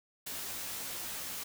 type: noise with comb filter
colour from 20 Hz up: white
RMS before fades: -40 dBFS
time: 0.26-1.44 s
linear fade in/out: 10 ms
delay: 16 ms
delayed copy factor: -0.8
effects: none